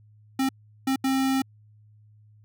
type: tone bursts at uneven times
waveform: square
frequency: 266.3 Hz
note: C4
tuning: 31 cents sharp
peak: -22 dBFS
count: 3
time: 0.39-0.49 / 0.87-0.96 / 1.04-1.42 s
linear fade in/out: 5 ms
effects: added 106 Hz sine -52 dBFS peak until 2.44 s